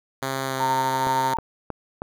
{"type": "tone with pitch glide", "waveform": "5% pulse", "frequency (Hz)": [134.1, 132.41], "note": ["C3", "C3"], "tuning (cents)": [43, 21], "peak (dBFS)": -14, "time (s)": [0.22, 1.34], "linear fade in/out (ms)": 5, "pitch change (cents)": -22, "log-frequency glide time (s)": [0.43, 0.55]}
{"type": "tone with tremolo", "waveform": "sine", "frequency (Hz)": 914, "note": "A#5", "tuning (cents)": -34, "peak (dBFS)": -20, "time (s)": [0.6, 1.37], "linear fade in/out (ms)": 0, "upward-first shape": "sine", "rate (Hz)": 2.2, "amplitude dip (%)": 30}
{"type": "click train", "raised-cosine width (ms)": 1, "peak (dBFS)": -16, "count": 4, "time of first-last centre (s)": [1.07, 2.019], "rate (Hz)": 3.16}
{"effects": []}